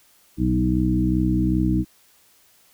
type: harmonic tone with a mistuned harmonic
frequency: 62.6 Hz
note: B1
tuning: 24 cents sharp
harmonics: 1 / 2 / 3 / 4 / 5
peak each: -24 / -25 / -23 / -27 / -22 dBFS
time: 0.37-1.85 s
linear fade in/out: 50 ms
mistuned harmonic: 2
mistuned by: -34 cents
effects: white hiss -57 dBFS RMS until 2.73 s